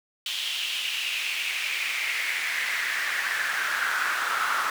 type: noise with high-pass filter sweep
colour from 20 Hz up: brown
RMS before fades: -28 dBFS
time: 0.26-4.7 s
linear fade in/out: 2 ms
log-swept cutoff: 3200 to 1300 Hz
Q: 4.4
effects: none